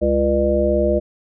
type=harmonic tone with a mistuned harmonic; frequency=69.3 Hz; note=C#2; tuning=in tune; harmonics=1 / 3 / 5 / 7 / 9; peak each=-22 / -23 / -21 / -22 / -18 dBFS; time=0.01-1 s; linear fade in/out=20 ms; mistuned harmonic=9; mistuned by=-65 cents; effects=none